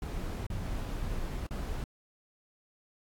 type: noise with dropouts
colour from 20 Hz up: brown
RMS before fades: -35 dBFS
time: 0.02-1.84 s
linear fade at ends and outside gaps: 2 ms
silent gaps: 0.467-0.501 / 1.467-1.508 s
effects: AAC 64 kbps